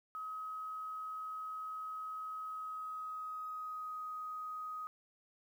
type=tone with pitch glide; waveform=sine; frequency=1271 to 1254.2 Hz; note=D#6 to D#6; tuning=+36 to +13 cents; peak=-40 dBFS; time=0.15-4.87 s; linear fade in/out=0 ms; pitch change=-23 cents; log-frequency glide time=2.45-4.01 s; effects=11-bit